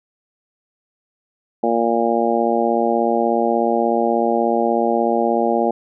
harmonic tone, 116.54 Hz, A#2, in tune, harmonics 2 / 3 / 4 / 5 / 6 / 7, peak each -22 / -22 / -22 / -22 / -22 / -22 dBFS, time 1.63-5.71 s, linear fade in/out 5 ms, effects none

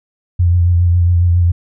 sine tone with vibrato, 87.31 Hz, F2, in tune, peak -8 dBFS, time 0.39-1.52 s, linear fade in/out 10 ms, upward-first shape triangle, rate 7.3 Hz, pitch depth 42 cents each way, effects none

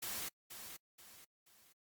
white noise with echo, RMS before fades -42 dBFS, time 0.02-0.29 s, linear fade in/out 10 ms, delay 480 ms, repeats 3, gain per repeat -8 dB, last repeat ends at 1.73 s, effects noise-tail reverb RT60 0.1 s tail -26 dB re dry + Opus 48 kbps

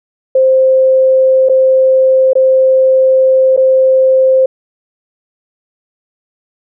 sine tone with dropouts, 524 Hz, C5, 2 cents sharp, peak -5 dBFS, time 0.35-4.46 s, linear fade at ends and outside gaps 5 ms, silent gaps 1.488-1.495 / 2.333-2.353 / 3.565-3.574 s, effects none

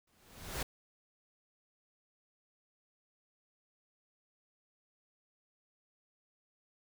pink noise with exponential growth, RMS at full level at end -35 dBFS, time 0.07-0.63 s, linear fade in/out 5 ms, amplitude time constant 120 ms, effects none

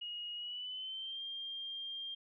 sine tone with pitch glide, 2882 to 3198 Hz, F#7 to G7, -46 to +34 cents, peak -40 dBFS, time 0.01-2.15 s, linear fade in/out 10 ms, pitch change +180 cents, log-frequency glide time 0.35-1.22 s, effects none

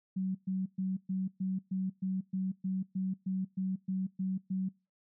sine tone bursts, 188.5 Hz, F#3, 32 cents sharp, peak -30 dBFS, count 15, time 0.16-4.69 s, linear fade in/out 10 ms, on 190 ms, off 120 ms, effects noise-tail reverb RT60 0.3 s tail -25 dB re dry

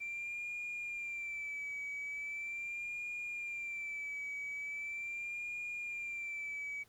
sine tone with vibrato, 2349 Hz, D7, in tune, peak -37 dBFS, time 0-6.84 s, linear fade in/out 20 ms, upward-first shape sine, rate 0.4 Hz, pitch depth 54 cents each way, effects tanh soft clip ceiling -36 dBFS + pink hiss -68 dBFS RMS until 6.88 s

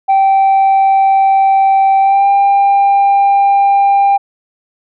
sine tone with pitch glide, 778 to 796.2 Hz, G5 to G5, -13 to +27 cents, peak -4 dBFS, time 0.08-4.18 s, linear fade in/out 20 ms, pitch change +40 cents, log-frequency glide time 2-2.28 s, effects tanh soft clip ceiling -5 dBFS

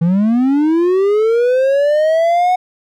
triangle linear sweep, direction up, 161.3 to 740 Hz, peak -8 dBFS, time 0.01-2.56 s, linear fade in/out 10 ms, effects none

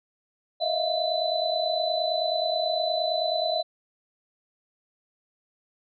sine tone cluster, 622 / 651 / 701 / 4004 Hz, D#5 / E5 / F5 / B7, -1 / -22 / +6 / +23 cents, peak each -29 dBFS, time 0.6-3.63 s, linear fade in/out 20 ms, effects none

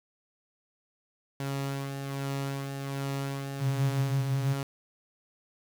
sawtooth tone with tremolo, 138 Hz, C#3, 7 cents flat, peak -26 dBFS, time 1.4-4.63 s, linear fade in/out 2 ms, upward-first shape sine, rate 1.3 Hz, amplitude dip 40%
sine tone with vibrato, 131.9 Hz, C3, 14 cents sharp, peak -26 dBFS, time 3.6-4.54 s, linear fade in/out 20 ms, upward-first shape triangle, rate 9.3 Hz, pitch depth 66 cents each way
effects 8-bit

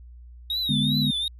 triangle tone with vibrato, 3741 Hz, A#7, 5 cents sharp, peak -23 dBFS, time 0.5-1.28 s, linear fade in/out 2 ms, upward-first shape triangle, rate 2.6 Hz, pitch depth 140 cents each way
sine chord, G# diminished, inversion second, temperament equal, 146.83 / 207.7 / 246.9 Hz, D3 / G#3 / B3, 0 / 0 / 0 cents, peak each -25 / -26 / -26 dBFS, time 0.69-1.11 s, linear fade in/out 5 ms
effects added 60 Hz sine -42 dBFS peak until 1.39 s

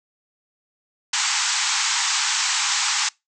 white band-pass noise, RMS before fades -22 dBFS, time 1.13-3.09 s, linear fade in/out 5 ms, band 800 to 7900 Hz, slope 96 dB/octave, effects noise-tail reverb RT60 0.2 s tail -24 dB re dry

